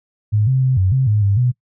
sine tone with pitch steps, 105.8 / 131.3 / 130 / 93.9 / 132.1 / 105.6 / 100 / 124.3 Hz, G#2 / C3 / C3 / F#2 / C3 / G#2 / G2 / B2, +33 / +6 / -11 / +26 / +17 / +29 / +35 / +12 cents, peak -12 dBFS, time 0.32-1.52 s, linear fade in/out 20 ms, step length 150 ms, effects noise-tail reverb RT60 0.1 s tail -23 dB re dry

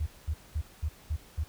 sine tone bursts, 76.2 Hz, D#2, 36 cents flat, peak -27 dBFS, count 6, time 0-1.44 s, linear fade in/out 10 ms, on 65 ms, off 210 ms, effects added 50 Hz sine -62 dBFS peak until 1.48 s + pink hiss -55 dBFS RMS until 1.48 s

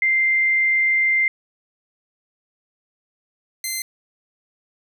sine / 10% pulse tone pair in turn, 2091 / 2074 Hz, C7 / C7, -2 / -16 cents, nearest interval unison, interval 14 cents, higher first, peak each -15 dBFS, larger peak neither, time 0.02-1.28 / 3.64-3.82 s, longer first, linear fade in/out 2 ms, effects none

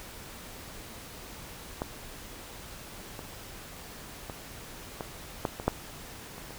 clicks, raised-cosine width 1 ms, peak -16 / -26 / -23 / -20 / -13 / -22 / -9 / -30 / -28 dBFS, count 9, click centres 1.819 / 3.192 / 4.298 / 5.008 / 5.452 / 5.599 / 5.68 / 6.381 / 6.507 s, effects pink hiss -45 dBFS RMS until 6.58 s

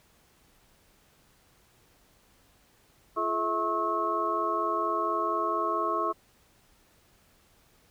sine tone cluster, 342.2 / 426.5 / 650 / 1091 / 1296 Hz, F4 / G#4 / E5 / C#6 / E6, -35 / +46 / -24 / -28 / -30 cents, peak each -34 / -35 / -34 / -28 / -34 dBFS, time 3.16-6.13 s, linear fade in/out 20 ms, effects pink hiss -63 dBFS RMS until 7.9 s

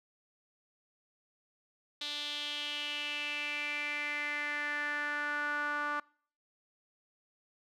sawtooth tone with band-pass filter sweep, 293.7 Hz, D4, in tune, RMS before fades -36 dBFS, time 2.01-6 s, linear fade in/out 5 ms, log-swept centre 3700 to 1300 Hz, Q 5.1, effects noise-tail reverb RT60 0.5 s tail -25 dB re dry

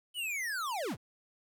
square linear sweep, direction down, 3031 to 55 Hz, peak -34 dBFS, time 0.14-0.97 s, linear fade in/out 50 ms, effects 11-bit

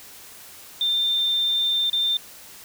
sine tone with dropouts, 3591 Hz, A7, 35 cents sharp, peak -19 dBFS, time 0.81-2.17 s, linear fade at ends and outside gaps 2 ms, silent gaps 1.899-1.93 s, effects white hiss -44 dBFS RMS until 2.64 s

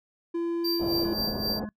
triangle tone, 338.9 Hz, E4, 48 cents sharp, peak -24 dBFS, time 0.34-1.14 s, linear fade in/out 10 ms
square tone with tremolo, 4699 Hz, D8, in tune, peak -27 dBFS, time 0.64-1.6 s, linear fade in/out 10 ms, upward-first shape sine, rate 3.8 Hz, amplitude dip 75%
white low-pass noise, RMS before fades -34 dBFS, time 0.79-1.66 s, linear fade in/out 20 ms, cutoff 680 Hz, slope 24 dB/octave
harmonic tone, 211.7 Hz, G#3, 33 cents sharp, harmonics 1 / 3 / 5 / 7 / 8, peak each -34 / -52 / -50 / -55 / -49 dBFS, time 1.05-1.69 s, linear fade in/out 0 ms
effects noise-tail reverb RT60 0.1 s tail -23 dB re dry

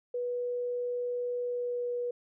sine tone with pitch glide, 488.9 to 485.5 Hz, B4 to B4, -18 to -30 cents, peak -30 dBFS, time 0.14-2.11 s, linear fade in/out 5 ms, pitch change -12 cents, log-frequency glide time 1.41-1.92 s, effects none

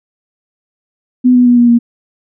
sine tone with pitch steps, 250.7 / 247 / 243.3 / 239.7 / 236.1 Hz, B3 / B3 / B3 / A#3 / A#3, +26 / 0 / -26 / +48 / +22 cents, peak -4 dBFS, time 1.24-1.79 s, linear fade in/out 20 ms, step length 110 ms, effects none

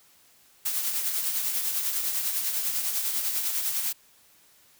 blue noise with tremolo, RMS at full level -26 dBFS, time 0.65-3.93 s, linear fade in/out 10 ms, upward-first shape triangle, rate 10 Hz, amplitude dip 50%, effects white hiss -59 dBFS RMS until 4.79 s

